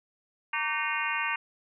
harmonic tone with a mistuned harmonic, 307.4 Hz, D#4, 21 cents flat, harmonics 3 / 4 / 5 / 6 / 7 / 8 / 9, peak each -35 / -35 / -35 / -35 / -35 / -35 / -35 dBFS, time 0.53-1.36 s, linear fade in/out 5 ms, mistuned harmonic 4, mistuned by -110 cents, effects none

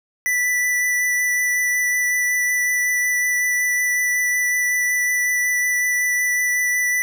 square tone with vibrato, 1975.5 Hz, B6, in tune, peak -18 dBFS, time 0.26-7.02 s, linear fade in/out 0 ms, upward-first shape sine, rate 5.4 Hz, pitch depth 9 cents each way, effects 10-bit

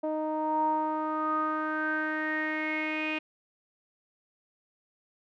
sawtooth tone with low-pass filter sweep, 310 Hz, D#4, 6 cents flat, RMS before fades -30 dBFS, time 0.03-3.19 s, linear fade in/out 10 ms, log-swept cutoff 730 to 2600 Hz, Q 9.2, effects none

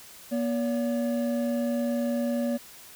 triangle tone pair together, 239.7 / 570 Hz, A#3 / C#5, +48 / +48 cents, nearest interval octave + minor third, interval 1500 cents, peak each -24 / -28 dBFS, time 0.31-2.58 s, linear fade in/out 20 ms, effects white hiss -48 dBFS RMS until 2.95 s

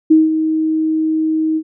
sine tone with ADSR envelope, 315.7 Hz, D#4, 25 cents sharp, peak -4 dBFS, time 0.1-1.63 s, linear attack 13 ms, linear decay 180 ms, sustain -9 dB, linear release 64 ms, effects none

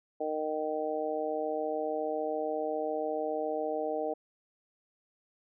harmonic tone, 154.5 Hz, D#3, 12 cents flat, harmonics 2 / 3 / 4 / 5, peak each -39 / -34 / -34 / -37 dBFS, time 0.2-4.14 s, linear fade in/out 10 ms, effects none

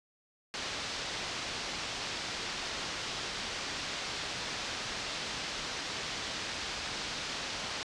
white low-pass noise, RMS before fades -38 dBFS, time 0.54-7.83 s, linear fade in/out 0 ms, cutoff 5400 Hz, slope 24 dB/octave, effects resampled to 22050 Hz

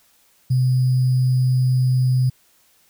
sine tone with sample-and-hold, 127.9 Hz, C3, 39 cents flat, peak -14 dBFS, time 0.5-2.3 s, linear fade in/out 10 ms, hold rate 4900 Hz, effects white hiss -58 dBFS RMS until 2.89 s

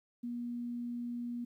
sine tone, 240 Hz, B3, 49 cents flat, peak -36 dBFS, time 0.23-1.45 s, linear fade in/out 10 ms, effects 12-bit

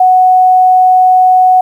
sine tone, 740 Hz, F#5, in tune, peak -3 dBFS, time 0-1.61 s, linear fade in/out 5 ms, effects 7-bit

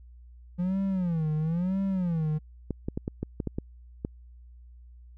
triangle tone with vibrato, 173 Hz, F3, 16 cents flat, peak -23 dBFS, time 0.58-2.39 s, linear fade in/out 20 ms, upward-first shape sine, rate 1 Hz, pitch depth 210 cents each way
clicks, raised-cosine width 3 ms, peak -17 dBFS, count 9, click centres 2.707 / 2.885 / 2.975 / 3.079 / 3.23 / 3.402 / 3.473 / 3.585 / 4.049 s
effects added 60 Hz sine -47 dBFS peak until 5.17 s

